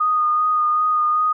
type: tone with vibrato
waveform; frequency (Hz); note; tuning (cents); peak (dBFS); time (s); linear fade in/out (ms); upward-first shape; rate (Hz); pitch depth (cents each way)
sine; 1233; D#6; -16; -15; 0-1.33; 10; sine; 2.6; 16
effects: none